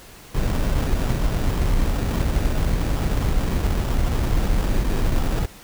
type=noise with sample-and-hold; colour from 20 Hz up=brown; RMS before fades=-20 dBFS; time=0.34-5.46 s; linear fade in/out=10 ms; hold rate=2100 Hz; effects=pink hiss -44 dBFS RMS until 5.63 s